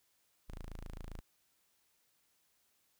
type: tone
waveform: sawtooth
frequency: 27.5 Hz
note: A0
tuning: in tune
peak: -40 dBFS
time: 0.48-1.21 s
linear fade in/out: 20 ms
effects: white hiss -75 dBFS RMS until 2.99 s